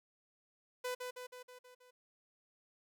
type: tone with echo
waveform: sawtooth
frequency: 499.7 Hz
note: B4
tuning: 20 cents sharp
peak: -33 dBFS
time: 0.84-0.95 s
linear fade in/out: 10 ms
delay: 160 ms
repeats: 6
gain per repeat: -4 dB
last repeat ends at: 1.91 s
effects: none